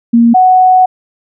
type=tone pair in turn; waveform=sine; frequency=233.6 / 741.6 Hz; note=A#3 / F#5; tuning=+4 / +4 cents; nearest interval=octave + minor sixth; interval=2000 cents; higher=second; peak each=-3 dBFS; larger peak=neither; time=0.13-0.34 / 0.34-0.86 s; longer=second; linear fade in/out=10 ms; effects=none